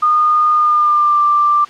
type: tone with pitch glide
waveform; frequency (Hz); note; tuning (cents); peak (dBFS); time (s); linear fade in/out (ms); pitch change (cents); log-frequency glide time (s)
sine; 1223 to 1180.7; D#6 to D6; -30 to +9; -9; 0.02-1.65; 10; -61; 0.53-1.21
effects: white hiss -38 dBFS RMS until 1.69 s + low-pass 4000 Hz 12 dB/octave